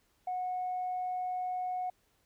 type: tone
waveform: sine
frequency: 732 Hz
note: F#5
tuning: 19 cents flat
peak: -31 dBFS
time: 0.27-1.9 s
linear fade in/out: 5 ms
effects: tanh soft clip ceiling -28 dBFS + pink hiss -72 dBFS RMS until 2.25 s